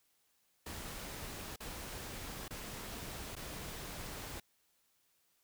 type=noise with dropouts; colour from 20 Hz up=pink; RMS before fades=-45 dBFS; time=0.66-4.4 s; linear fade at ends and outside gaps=5 ms; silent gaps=1.561-1.603 / 2.481-2.506 / 3.354-3.364 s; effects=white hiss -75 dBFS RMS until 5.43 s